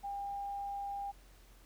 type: tone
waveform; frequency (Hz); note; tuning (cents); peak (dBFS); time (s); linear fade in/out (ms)
sine; 801; G5; +37; -37; 0.03-1.12; 20
effects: added 44 Hz sine -57 dBFS peak until 1.65 s + pink hiss -64 dBFS RMS until 1.65 s